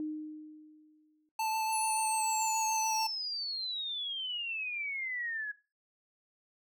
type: tone with exponential decay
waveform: sine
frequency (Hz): 307.2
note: D#4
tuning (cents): -22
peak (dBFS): -32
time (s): 0-1.29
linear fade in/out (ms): 1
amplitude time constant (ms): 280
type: tone with vibrato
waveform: square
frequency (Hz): 880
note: A5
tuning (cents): 0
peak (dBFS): -31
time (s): 1.39-3.07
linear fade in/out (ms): 5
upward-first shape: sine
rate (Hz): 6.9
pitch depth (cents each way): 13
type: exponential sweep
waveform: sine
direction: down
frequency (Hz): 10250 to 1661.2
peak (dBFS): -34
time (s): 1.72-5.52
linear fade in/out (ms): 10
effects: noise-tail reverb RT60 0.3 s tail -18 dB re dry